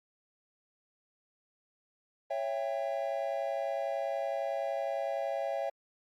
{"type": "chord", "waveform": "triangle", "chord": "C# diminished", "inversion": "none", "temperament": "just", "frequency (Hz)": [554.4, 665.2, 798.3], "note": ["C#5", "E5", "G5"], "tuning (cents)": [0, 16, 31], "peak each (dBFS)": [-33, -33, -36], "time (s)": [2.3, 5.7], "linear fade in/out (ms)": 10, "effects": ["Opus 48 kbps"]}